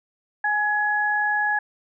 sine tone pair together, 835 / 1683.6 Hz, G#5 / G#6, +9 / +23 cents, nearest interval octave, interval 1214 cents, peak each -24 / -21 dBFS, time 0.44-1.59 s, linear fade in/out 5 ms, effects none

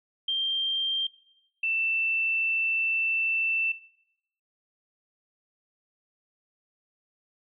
sine tone pair in turn, 3172 / 2667 Hz, G7 / E7, +20 / +20 cents, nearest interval minor third, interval 300 cents, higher first, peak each -24 dBFS, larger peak neither, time 0.28-1.07 / 1.63-3.72 s, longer second, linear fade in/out 5 ms, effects noise-tail reverb RT60 0.8 s tail -18 dB re dry

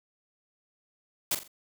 white noise with echo, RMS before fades -27 dBFS, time 1.31-1.35 s, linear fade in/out 5 ms, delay 43 ms, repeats 3, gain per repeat -9 dB, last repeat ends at 1.479 s, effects none

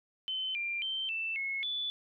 sine tone with pitch steps, 3062 / 2381 / 3116 / 2659 / 2180 / 3469 Hz, G7 / D7 / G7 / E7 / C#7 / A7, -41 / +23 / -11 / +14 / -29 / -25 cents, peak -32 dBFS, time 0.28-1.9 s, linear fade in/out 0 ms, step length 270 ms, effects none

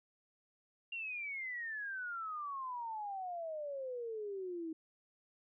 sine exponential sweep, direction down, 2794 to 315.7 Hz, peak -39 dBFS, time 0.92-4.73 s, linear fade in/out 5 ms, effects none

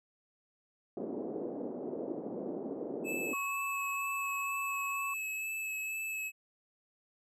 pink band-pass noise, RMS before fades -39 dBFS, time 0.97-3.34 s, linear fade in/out 2 ms, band 250 to 540 Hz, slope 24 dB/octave
square tone with vibrato, 2600 Hz, E7, 24 cents flat, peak -36 dBFS, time 3.04-6.32 s, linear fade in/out 50 ms, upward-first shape sine, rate 2.1 Hz, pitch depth 16 cents each way
sine tone, 1108.7 Hz, C#6, in tune, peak -36 dBFS, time 3.33-5.14 s, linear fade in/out 5 ms
effects none

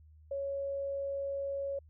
sine tone, 554.4 Hz, C#5, in tune, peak -33 dBFS, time 0.31-1.79 s, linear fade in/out 5 ms, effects added 77 Hz sine -55 dBFS peak until 1.89 s

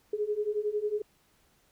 sine beating tone pair, 412.9 / 423.9 Hz, G#4 / G#4, -10 / +35 cents, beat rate 11 Hz, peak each -32 / -30 dBFS, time 0.13-1.02 s, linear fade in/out 5 ms, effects pink hiss -67 dBFS RMS until 1.71 s

